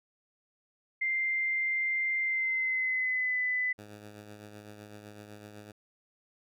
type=tone with pitch glide; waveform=sine; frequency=2093 to 2002 Hz; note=C7 to B6; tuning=0 to +23 cents; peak=-27 dBFS; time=1.01-3.73 s; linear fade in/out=10 ms; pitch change=-77 cents; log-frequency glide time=2.21-3.39 s
type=tone with tremolo; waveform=10% pulse; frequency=104.8 Hz; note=G#2; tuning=16 cents sharp; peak=-36 dBFS; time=3.78-5.72 s; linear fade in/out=10 ms; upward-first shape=triangle; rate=7.9 Hz; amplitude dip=50%
effects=none